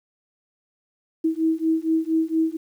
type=beating tone pair; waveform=sine; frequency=320 / 324.3 Hz; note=D#4 / E4; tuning=+49 / -28 cents; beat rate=4.3 Hz; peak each=-22 dBFS; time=1.24-2.57 s; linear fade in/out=10 ms; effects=9-bit